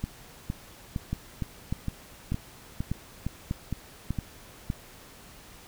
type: two click trains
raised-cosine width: 5 ms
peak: -16 / -17 dBFS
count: 7 / 10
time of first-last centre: 1.13-4.701 / 0.04-4.187 s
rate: 1.68 / 2.17 Hz
effects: pink hiss -50 dBFS RMS until 5.67 s